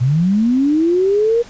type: linear sweep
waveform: sine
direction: up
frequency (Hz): 116.54 to 478.7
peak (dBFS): -11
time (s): 0-1.43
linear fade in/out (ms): 20
effects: pink hiss -40 dBFS RMS until 1.49 s + resampled to 16000 Hz